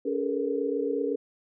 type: tone cluster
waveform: sine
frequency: 282.2 / 410.9 / 448.2 / 476.3 Hz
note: C#4 / G#4 / A4 / A#4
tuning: +31 / -18 / +32 / +37 cents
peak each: -31 dBFS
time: 0.05-1.16 s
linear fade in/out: 10 ms
effects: none